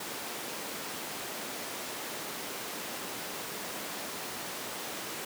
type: high-pass noise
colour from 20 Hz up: pink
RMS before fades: -39 dBFS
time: 0-5.25 s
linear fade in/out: 5 ms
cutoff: 270 Hz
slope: 12 dB/octave
effects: none